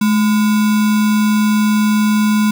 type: tone with sample-and-hold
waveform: sine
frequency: 212.6 Hz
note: G#3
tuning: 41 cents sharp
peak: -10 dBFS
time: 0.01-2.51 s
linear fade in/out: 5 ms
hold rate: 1225 Hz
effects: none